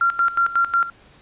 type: tone with tremolo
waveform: sine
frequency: 1378 Hz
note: F6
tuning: 24 cents flat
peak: -14 dBFS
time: 0.01-0.9 s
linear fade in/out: 2 ms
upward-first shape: square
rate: 5.5 Hz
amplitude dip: 80%
effects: pink hiss -51 dBFS RMS until 1.21 s + resampled to 8000 Hz